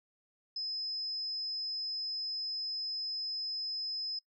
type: tone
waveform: sine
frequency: 5100 Hz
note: D#8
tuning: 42 cents sharp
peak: -34 dBFS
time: 0.56-4.19 s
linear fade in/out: 5 ms
effects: noise-tail reverb RT60 0.1 s tail -23 dB re dry